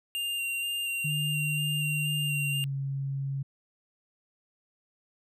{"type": "tone with vibrato", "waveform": "square", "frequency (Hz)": 2783, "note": "F7", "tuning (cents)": -7, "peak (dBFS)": -30, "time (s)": [0.15, 2.64], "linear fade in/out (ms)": 0, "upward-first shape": "square", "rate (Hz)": 2.1, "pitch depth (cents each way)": 12}
{"type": "tone with pitch glide", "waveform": "sine", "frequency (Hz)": [149.6, 137.18], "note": ["D3", "C#3"], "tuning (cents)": [32, -18], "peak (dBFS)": -29, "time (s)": [1.04, 3.43], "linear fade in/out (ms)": 10, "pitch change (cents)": -150, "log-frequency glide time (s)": [2.15, 2.72]}
{"effects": []}